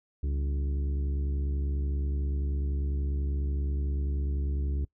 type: harmonic tone with a mistuned harmonic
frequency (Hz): 70.3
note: C#2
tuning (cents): +25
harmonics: 1 / 2 / 3 / 4 / 5 / 6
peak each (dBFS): -27 / -40 / -46 / -44 / -46 / -51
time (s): 0.23-4.85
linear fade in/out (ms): 5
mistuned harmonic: 3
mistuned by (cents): -140
effects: noise-tail reverb RT60 0.1 s tail -22 dB re dry